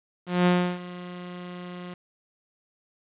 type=tone with ADSR envelope; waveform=sawtooth; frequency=178.4 Hz; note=F3; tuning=37 cents sharp; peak=-13 dBFS; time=0.26-1.94 s; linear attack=200 ms; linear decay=320 ms; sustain=-19 dB; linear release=5 ms; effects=resampled to 8000 Hz + 8-bit